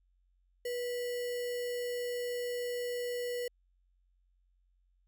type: tone with sample-and-hold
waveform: sine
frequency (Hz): 486.9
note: B4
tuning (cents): -25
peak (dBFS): -33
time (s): 0.65-3.48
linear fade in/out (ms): 5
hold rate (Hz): 2450
effects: added 45 Hz sine -68 dBFS peak until 5.07 s